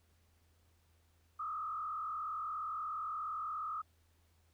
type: tone with frequency modulation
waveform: sine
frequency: 1244.5 Hz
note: D#6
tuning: in tune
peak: -37 dBFS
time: 1.39-3.82 s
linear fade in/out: 10 ms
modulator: 43 Hz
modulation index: 1.3
effects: added 82 Hz sine -69 dBFS peak until 4.53 s + pink hiss -75 dBFS RMS until 4.53 s

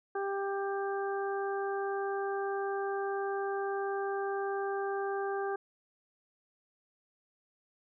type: harmonic tone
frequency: 395.1 Hz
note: G4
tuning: 14 cents sharp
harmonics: 1 / 2 / 3 / 4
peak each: -33 / -37 / -42 / -42 dBFS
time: 0.15-5.56 s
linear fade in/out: 5 ms
effects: none

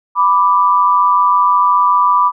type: tone pair together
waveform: sine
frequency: 989.3 / 1174.7 Hz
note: B5 / D6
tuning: +3 / 0 cents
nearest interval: minor third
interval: 297 cents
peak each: -11 dBFS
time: 0.15-2.32 s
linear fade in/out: 50 ms
effects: none

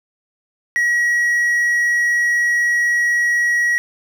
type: tone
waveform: triangle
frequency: 1912 Hz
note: A#6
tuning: 43 cents sharp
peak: -12 dBFS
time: 0.76-3.78 s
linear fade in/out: 0 ms
effects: none

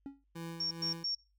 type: tone with exponential decay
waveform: triangle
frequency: 277.2 Hz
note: C#4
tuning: in tune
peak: -35 dBFS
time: 0.06-0.24 s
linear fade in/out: 0 ms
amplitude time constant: 37 ms
type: tone with tremolo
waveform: 25% pulse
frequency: 166.6 Hz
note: E3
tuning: 19 cents sharp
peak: -36 dBFS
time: 0.35-1.04 s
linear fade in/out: 10 ms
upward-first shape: sine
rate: 2.4 Hz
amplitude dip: 60%
type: tone bursts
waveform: sine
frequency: 5510 Hz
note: F8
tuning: 24 cents flat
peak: -32 dBFS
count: 3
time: 0.6-1.15 s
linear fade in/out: 5 ms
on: 110 ms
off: 110 ms
effects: noise-tail reverb RT60 0.3 s tail -24 dB re dry + added 50 Hz sine -70 dBFS peak until 1.38 s

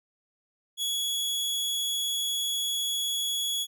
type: tone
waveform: sawtooth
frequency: 3363 Hz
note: G#7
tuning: 21 cents sharp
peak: -24 dBFS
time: 0.77-3.67 s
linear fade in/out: 50 ms
effects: none

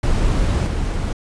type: noise with level steps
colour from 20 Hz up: brown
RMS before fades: -17 / -21 dBFS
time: 0.03-1.13 s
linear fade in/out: 5 ms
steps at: 0.66 s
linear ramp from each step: 10 ms
effects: resampled to 22050 Hz

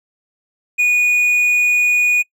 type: tone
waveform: triangle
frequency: 2460 Hz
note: D#7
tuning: 20 cents flat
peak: -9 dBFS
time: 0.78-2.23 s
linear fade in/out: 20 ms
effects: noise-tail reverb RT60 0.1 s tail -24 dB re dry

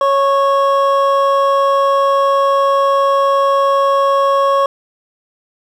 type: tone pair together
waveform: triangle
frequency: 552.8 / 1102 Hz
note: C#5 / C#6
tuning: -5 / -11 cents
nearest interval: octave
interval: 1194 cents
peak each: -11 dBFS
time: 0.01-4.66 s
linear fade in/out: 2 ms
effects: none

